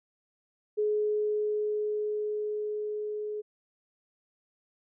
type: tone with level ramp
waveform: sine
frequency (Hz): 422.2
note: G#4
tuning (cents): +29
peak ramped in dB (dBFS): -24 to -32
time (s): 0.77-3.42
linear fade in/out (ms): 20
effects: none